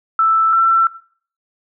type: tone pair in turn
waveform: sine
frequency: 1322 / 1342 Hz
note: E6 / E6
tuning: +5 / +31 cents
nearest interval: unison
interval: 26 cents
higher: second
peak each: -10 dBFS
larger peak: neither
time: 0.19-0.53 / 0.53-0.87 s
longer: neither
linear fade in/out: 2 ms
effects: noise-tail reverb RT60 0.5 s tail -18 dB re dry